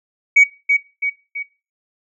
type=tone with echo; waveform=sine; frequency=2254 Hz; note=C#7; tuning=28 cents sharp; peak=-5 dBFS; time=0.36-0.44 s; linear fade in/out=10 ms; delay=330 ms; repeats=3; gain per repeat=-6 dB; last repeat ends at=1.43 s; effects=noise-tail reverb RT60 0.3 s tail -18 dB re dry + tanh soft clip ceiling -3 dBFS